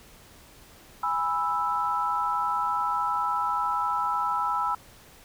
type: chord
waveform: sine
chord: E major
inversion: first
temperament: equal with one note detuned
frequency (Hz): 824.4 / 987.8 / 1318.5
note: G#5 / B5 / E6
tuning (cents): -13 / 0 / 0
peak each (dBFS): -31 / -28 / -27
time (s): 1.03-4.75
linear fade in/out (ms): 5
effects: pink hiss -52 dBFS RMS until 5.24 s